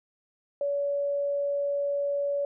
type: tone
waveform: sine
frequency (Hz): 568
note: C#5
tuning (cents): +42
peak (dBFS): -25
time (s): 0.61-2.45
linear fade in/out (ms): 2
effects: none